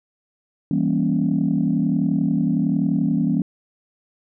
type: chord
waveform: sine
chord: E diminished seventh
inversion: none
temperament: equal with one note detuned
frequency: 164.81 / 196 / 235.9 / 277.2 Hz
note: E3 / G3 / Bb3 / Db4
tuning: 0 / 0 / +21 / 0 cents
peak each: -22 dBFS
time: 0.71-3.42 s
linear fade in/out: 2 ms
effects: tanh soft clip ceiling -9 dBFS